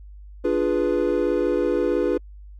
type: chord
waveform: triangle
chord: D diminished seventh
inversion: none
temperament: equal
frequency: 293.7 / 349.2 / 415.3 / 493.9 Hz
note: D4 / F4 / Ab4 / Cb5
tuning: 0 / 0 / 0 / 0 cents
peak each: -24 / -22 / -23 / -22 dBFS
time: 0.44-2.18 s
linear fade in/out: 10 ms
effects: added 50 Hz sine -39 dBFS peak until 2.59 s + Opus 48 kbps